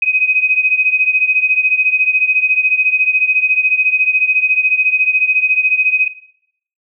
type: beating tone pair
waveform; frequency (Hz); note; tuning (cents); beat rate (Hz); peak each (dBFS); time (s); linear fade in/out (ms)
sine; 2513 / 2527; D#7 / D#7; +17 / +26; 14; -14; 0.02-6.08; 5
effects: noise-tail reverb RT60 0.7 s tail -17 dB re dry